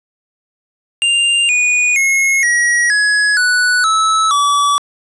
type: tone with pitch steps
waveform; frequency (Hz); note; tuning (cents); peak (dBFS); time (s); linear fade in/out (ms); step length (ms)
square; 2794 / 2461 / 2167 / 1908.4 / 1680.6 / 1480.1 / 1303.4 / 1147.9; F7 / D#7 / C#7 / A#6 / G#6 / F#6 / E6 / D6; 0 / -20 / -40 / +40 / +20 / 0 / -20 / -40; -11; 1.02-4.78; 0; 470
effects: resampled to 24000 Hz + 8-bit